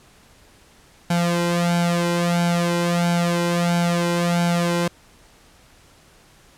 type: tone with flanger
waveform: sawtooth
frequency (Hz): 172.6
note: F3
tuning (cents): -20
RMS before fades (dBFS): -20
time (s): 1.1-4.88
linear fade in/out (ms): 5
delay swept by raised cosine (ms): 1.3 to 2.03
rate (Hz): 1.5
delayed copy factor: +0.85
effects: pink hiss -52 dBFS RMS until 6.57 s + low-pass 11000 Hz 12 dB/octave